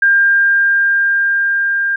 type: tone with level ramp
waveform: sine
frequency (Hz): 1600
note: G6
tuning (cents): +35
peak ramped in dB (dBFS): -7 to -13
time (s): 0.02-1.96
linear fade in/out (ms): 5
effects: none